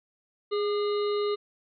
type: harmonic tone with a mistuned harmonic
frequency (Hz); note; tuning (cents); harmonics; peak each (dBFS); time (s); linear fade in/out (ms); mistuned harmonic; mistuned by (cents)
413.9; G#4; -6; 1 / 3 / 5 / 7 / 9 / 10; -25 / -35 / -45 / -44 / -42 / -43; 0.51-1.36; 20; 3; -44
effects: none